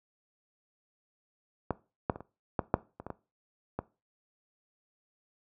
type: clicks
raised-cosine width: 1 ms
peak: -14 / -12 / -26 / -29 / -13 / -8 / -27 / -25 / -22 / -18 dBFS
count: 10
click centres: 1.707 / 2.098 / 2.159 / 2.206 / 2.592 / 2.741 / 3 / 3.066 / 3.103 / 3.79 s
effects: noise-tail reverb RT60 0.3 s tail -19 dB re dry + high-pass 60 Hz 12 dB/octave